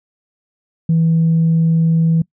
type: tone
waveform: sine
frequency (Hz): 163.6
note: E3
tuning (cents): -13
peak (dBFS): -9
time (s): 0.89-2.22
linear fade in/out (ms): 5
effects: noise-tail reverb RT60 0.1 s tail -24 dB re dry + tanh soft clip ceiling -7 dBFS